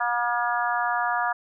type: harmonic tone with a mistuned harmonic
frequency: 240 Hz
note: B3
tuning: 49 cents flat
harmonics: 3 / 4 / 5 / 6 / 7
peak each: -27 / -28 / -29 / -30 / -30 dBFS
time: 0-1.33 s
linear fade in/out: 10 ms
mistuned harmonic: 6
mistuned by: -23 cents
effects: none